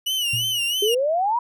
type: tone with vibrato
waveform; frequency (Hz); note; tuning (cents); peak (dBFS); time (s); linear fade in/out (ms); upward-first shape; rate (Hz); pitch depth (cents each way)
40% pulse; 2922; F#7; -22; -20; 0.06-0.95; 10; sine; 3; 97
type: tone with exponential decay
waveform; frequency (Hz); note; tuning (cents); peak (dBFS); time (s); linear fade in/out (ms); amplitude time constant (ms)
sine; 118.3; A#2; +26; -24; 0.33-0.73; 5; 86
type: exponential sweep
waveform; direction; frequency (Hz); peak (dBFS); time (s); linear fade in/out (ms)
sine; up; 401.8 to 987.8; -18; 0.82-1.39; 5
effects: none